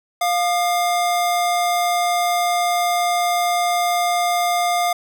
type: tone pair together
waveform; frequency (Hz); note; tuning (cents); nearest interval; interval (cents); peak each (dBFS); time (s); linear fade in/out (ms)
square; 703.9 / 1216; F5 / D#6; +13 / -40; major sixth; 947; -18 / -26; 0.21-4.93; 5
effects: none